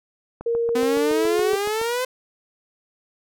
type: click train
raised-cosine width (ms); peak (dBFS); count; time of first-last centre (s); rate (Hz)
1; -20; 11; 0.41-1.814; 7.12
type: tone with pitch glide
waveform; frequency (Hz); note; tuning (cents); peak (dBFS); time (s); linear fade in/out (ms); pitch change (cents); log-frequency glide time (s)
sine; 466.2 to 422.6; A#4 to G#4; 0 to +30; -19; 0.46-1.56; 5; -170; 0.89-1.4
type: exponential sweep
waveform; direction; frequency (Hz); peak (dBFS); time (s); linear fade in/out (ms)
sawtooth; up; 250 to 516; -18; 0.75-2.05; 5
effects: none